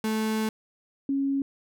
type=tone pair in turn; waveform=35% pulse / sine; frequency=218.4 / 275.2 Hz; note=A3 / C#4; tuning=-13 / -12 cents; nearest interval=major third; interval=401 cents; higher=second; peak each=-23 dBFS; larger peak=neither; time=0.04-0.49 / 1.09-1.42 s; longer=first; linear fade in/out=2 ms; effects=none